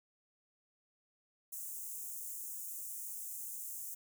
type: high-pass noise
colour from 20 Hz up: white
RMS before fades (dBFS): -44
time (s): 1.52-3.95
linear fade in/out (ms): 10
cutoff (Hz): 6600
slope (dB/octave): 48
effects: none